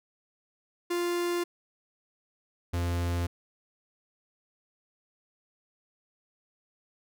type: tone pair in turn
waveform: 45% pulse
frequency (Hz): 348.9 / 86.65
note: F4 / F2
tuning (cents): -2 / -13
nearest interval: 2 octaves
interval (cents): 2411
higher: first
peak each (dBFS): -27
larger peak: neither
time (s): 0.9-1.44 / 2.73-3.27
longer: neither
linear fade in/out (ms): 10
effects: none